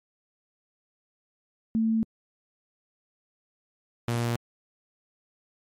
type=tone pair in turn; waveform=sine / sawtooth; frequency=223.3 / 118.29 Hz; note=A3 / A#2; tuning=+26 / +26 cents; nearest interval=major seventh; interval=1100 cents; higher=first; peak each=-21 dBFS; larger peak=neither; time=1.75-2.03 / 4.08-4.36 s; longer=neither; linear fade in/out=0 ms; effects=MP3 64 kbps